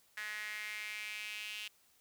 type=tone with high-pass filter sweep; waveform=sawtooth; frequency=211.7 Hz; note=G#3; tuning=33 cents sharp; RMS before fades=-43 dBFS; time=0.17-1.68 s; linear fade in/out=5 ms; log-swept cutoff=1800 to 2800 Hz; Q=5.1; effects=white hiss -69 dBFS RMS until 2 s